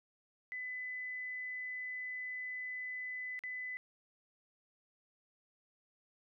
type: tone with dropouts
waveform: sine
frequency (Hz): 2006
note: B6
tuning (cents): +26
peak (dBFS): -39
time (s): 0.52-3.77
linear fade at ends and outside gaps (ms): 0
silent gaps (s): 3.391-3.437
effects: none